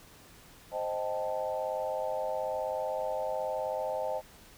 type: chord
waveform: sine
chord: A half-diminished seventh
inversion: first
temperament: equal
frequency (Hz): 523.3 / 622.3 / 784 / 880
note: C5 / Eb5 / G5 / A5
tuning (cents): 0 / 0 / 0 / 0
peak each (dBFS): -35 / -34 / -39 / -38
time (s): 0.71-4.22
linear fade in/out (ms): 50
effects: pink hiss -55 dBFS RMS until 4.57 s